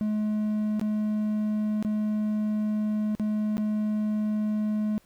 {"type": "tone with dropouts", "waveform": "triangle", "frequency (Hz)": 212.7, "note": "G#3", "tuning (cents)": 42, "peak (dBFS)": -22, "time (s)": [0.01, 4.98], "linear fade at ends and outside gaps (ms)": 0, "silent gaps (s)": [[0.796, 0.813], [1.826, 1.848], [3.151, 3.197], [3.57, 3.58]], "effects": ["pink hiss -62 dBFS RMS until 5.05 s"]}